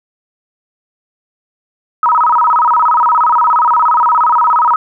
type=tone with vibrato; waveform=sine; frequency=1104 Hz; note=C#6; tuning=7 cents flat; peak=-7 dBFS; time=2.03-4.76 s; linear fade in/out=2 ms; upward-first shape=square; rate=17 Hz; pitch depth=250 cents each way; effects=none